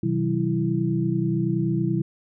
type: tone cluster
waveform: sine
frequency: 127.8 / 159.7 / 188.9 / 330.7 Hz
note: C3 / D#3 / F#3 / E4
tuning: -40 / +45 / +36 / +6 cents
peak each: -26 dBFS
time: 0.03-2.02 s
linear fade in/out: 5 ms
effects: none